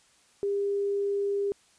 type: tone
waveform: sine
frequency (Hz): 401.4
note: G4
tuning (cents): +41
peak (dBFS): -25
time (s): 0.43-1.52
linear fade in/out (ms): 0
effects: white hiss -62 dBFS RMS until 1.78 s + resampled to 22050 Hz